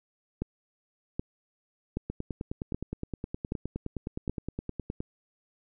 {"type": "two click trains", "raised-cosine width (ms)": 3, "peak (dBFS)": [-20, -17], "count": [29, 6], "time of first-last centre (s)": [[2.1, 5.005], [0.42, 4.296]], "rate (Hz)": [9.64, 1.29], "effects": []}